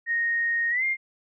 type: tone with pitch glide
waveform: sine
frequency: 1862 to 2114 Hz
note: A#6 to C7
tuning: -2 to +17 cents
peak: -22 dBFS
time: 0.06-0.97 s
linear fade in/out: 50 ms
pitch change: +219 cents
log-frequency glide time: 0.7-0.84 s
effects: none